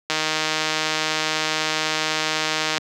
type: click train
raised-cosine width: 0.2 ms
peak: -4 dBFS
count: 419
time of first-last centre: 0.1-2.779 s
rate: 156 Hz
effects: high-pass 200 Hz 12 dB/octave